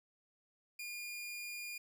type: tone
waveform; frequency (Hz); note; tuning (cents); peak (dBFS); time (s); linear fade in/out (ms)
sawtooth; 2422; D#7; -47; -39; 0.79-1.78; 5
effects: none